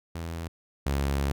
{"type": "tone pair in turn", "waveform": "sawtooth", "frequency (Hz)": [83.1, 69.63], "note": ["E2", "C#2"], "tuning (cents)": [15, 8], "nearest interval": "minor third", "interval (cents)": 307, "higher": "first", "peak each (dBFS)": [-29, -21], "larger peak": "second", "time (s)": [[0.15, 0.48], [0.86, 1.32]], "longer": "second", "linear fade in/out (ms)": 5, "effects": []}